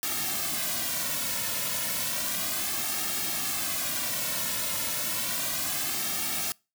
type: noise with flanger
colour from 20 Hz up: white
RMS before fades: -30 dBFS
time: 0.03-6.52 s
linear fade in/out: 0 ms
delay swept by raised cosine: 2 to 2.56 ms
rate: 0.32 Hz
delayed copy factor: -0.8
effects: noise-tail reverb RT60 0.3 s tail -26 dB re dry